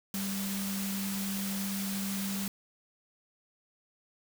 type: tone in noise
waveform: sine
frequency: 196.2 Hz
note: G3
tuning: 2 cents sharp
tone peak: -33 dBFS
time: 0.14-2.48 s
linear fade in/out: 2 ms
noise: white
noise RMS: -38 dBFS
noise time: 0.14-2.48 s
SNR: +2 dB
effects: none